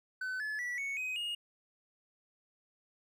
triangle tone with pitch steps, 1514 / 1719.2 / 1952.1 / 2217 / 2517 / 2858 Hz, F#6 / A6 / B6 / C#7 / D#7 / F7, +39 / -41 / -21 / 0 / +19 / +39 cents, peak -33 dBFS, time 0.21-1.35 s, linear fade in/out 5 ms, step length 190 ms, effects none

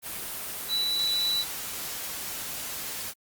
sine tone in noise, 3951 Hz, B7, in tune, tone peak -24 dBFS, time 0.68-1.45 s, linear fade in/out 50 ms, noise white, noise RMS -35 dBFS, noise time 0.02-3.14 s, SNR +8 dB, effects Opus 32 kbps

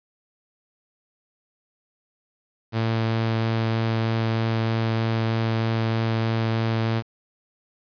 sawtooth tone, 112.9 Hz, A2, 45 cents sharp, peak -17 dBFS, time 2.72-7.03 s, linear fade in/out 50 ms, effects resampled to 11025 Hz + 8-bit

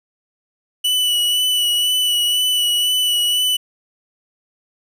45% pulse tone with vibrato, 2960 Hz, F#7, in tune, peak -15 dBFS, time 0.84-3.57 s, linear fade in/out 10 ms, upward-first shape sine, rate 2 Hz, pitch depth 22 cents each way, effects none

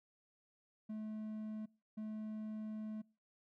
triangle tone bursts at uneven times, 215.8 Hz, A3, 33 cents flat, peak -39 dBFS, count 2, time 0.89-1.66 / 1.97-3.02 s, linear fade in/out 10 ms, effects noise-tail reverb RT60 0.4 s tail -26 dB re dry

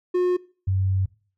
triangle / sine tone pair in turn, 360 / 95.35 Hz, F#4 / G2, -47 / -47 cents, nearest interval octave + major seventh, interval 2300 cents, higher first, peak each -16 / -19 dBFS, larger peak first, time 0.14-0.37 / 0.67-1.06 s, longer second, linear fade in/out 10 ms, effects noise-tail reverb RT60 0.4 s tail -21 dB re dry

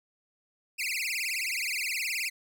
sawtooth tone with vibrato, 2347 Hz, D7, 2 cents flat, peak -26 dBFS, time 0.78-2.3 s, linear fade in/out 20 ms, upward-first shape triangle, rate 19 Hz, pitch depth 290 cents each way, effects none

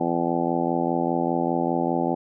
harmonic tone, 85 Hz, F2, 46 cents flat, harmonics 2 / 3 / 4 / 5 / 6 / 7 / 8 / 9 / 10, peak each -30 / -27 / -27 / -34 / -31 / -31 / -37 / -28 / -32 dBFS, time 0-2.15 s, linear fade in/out 10 ms, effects none

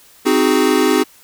square chord, Ab dominant seventh, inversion first, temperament equal, 261.6 / 311.1 / 370 / 415.3 Hz, C4 / Eb4 / Gb4 / Ab4, 0 / 0 / 0 / 0 cents, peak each -18 dBFS, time 0.25-1.04 s, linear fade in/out 20 ms, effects white hiss -47 dBFS RMS until 1.23 s

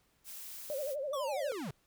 blue noise, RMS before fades -46 dBFS, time 0.24-0.96 s, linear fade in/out 50 ms
sine tone with vibrato, 565 Hz, C#5, 33 cents sharp, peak -34 dBFS, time 0.7-1.52 s, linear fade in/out 0 ms, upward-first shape sine, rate 12 Hz, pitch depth 130 cents each way
square linear sweep, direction down, 1174.7 to 116.9 Hz, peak -38 dBFS, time 1.13-1.71 s, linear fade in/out 5 ms
effects pink hiss -72 dBFS RMS until 1.86 s

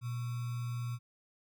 sine tone with sample-and-hold, 120 Hz, B2, 49 cents flat, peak -34 dBFS, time 0.01-0.99 s, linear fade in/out 50 ms, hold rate 1225 Hz, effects none

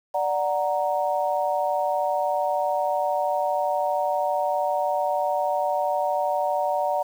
sine chord, D augmented, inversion none, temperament equal, 587.3 / 740 / 932.3 Hz, D5 / F#5 / A#5, 0 / 0 / 0 cents, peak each -25 / -25 / -27 dBFS, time 0.14-7.03 s, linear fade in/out 10 ms, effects 8-bit

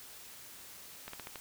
slowing click train, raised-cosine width 0.3 ms, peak -26 dBFS, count 5, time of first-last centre 1.08-1.358 s, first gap 54 ms, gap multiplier 1.17, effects white hiss -51 dBFS RMS until 1.4 s

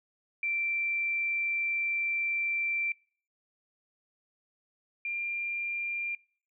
sine tone pair in turn, 2349 / 2387 Hz, D7 / D7, 0 / +28 cents, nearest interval unison, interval 28 cents, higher second, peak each -28 / -31 dBFS, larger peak first, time 0.43-2.92 / 5.05-6.15 s, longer first, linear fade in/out 2 ms, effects noise-tail reverb RT60 0.5 s tail -25 dB re dry

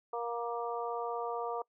harmonic tone, 235.7 Hz, A#3, 19 cents sharp, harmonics 2 / 3 / 4 / 5, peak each -37 / -39 / -40 / -41 dBFS, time 0.13-1.62 s, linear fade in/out 5 ms, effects noise-tail reverb RT60 0.1 s tail -24 dB re dry

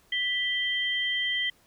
sine tone pair together, 1975.5 / 3145 Hz, B6 / G7, 0 / +5 cents, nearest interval minor sixth, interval 805 cents, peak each -28 dBFS, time 0.12-1.5 s, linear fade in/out 5 ms, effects pink hiss -62 dBFS RMS until 1.66 s

